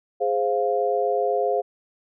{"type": "chord", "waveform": "sine", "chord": "F minor", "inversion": "first", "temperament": "equal", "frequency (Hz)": [415.3, 523.3, 698.5], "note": ["Ab4", "C5", "F5"], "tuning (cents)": [0, 0, 0], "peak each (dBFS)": -24, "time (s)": [0.2, 1.62], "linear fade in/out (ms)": 20, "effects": []}